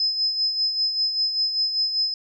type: tone with tremolo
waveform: sine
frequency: 5100 Hz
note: D#8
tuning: 42 cents sharp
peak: -18 dBFS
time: 0-2.14 s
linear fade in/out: 2 ms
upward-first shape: sine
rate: 5.1 Hz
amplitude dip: 55%
effects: 10-bit